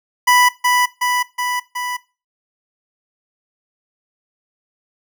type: tone with echo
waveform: 25% pulse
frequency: 987.8 Hz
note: B5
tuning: in tune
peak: -6 dBFS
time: 0.27-0.49 s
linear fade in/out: 10 ms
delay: 370 ms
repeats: 4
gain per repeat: -3 dB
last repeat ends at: 1.97 s
effects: noise-tail reverb RT60 0.3 s tail -19 dB re dry